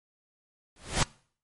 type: noise with exponential growth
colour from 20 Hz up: pink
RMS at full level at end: -20 dBFS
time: 0.76-1.03 s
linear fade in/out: 2 ms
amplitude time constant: 57 ms
effects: noise-tail reverb RT60 0.5 s tail -23 dB re dry + MP3 48 kbps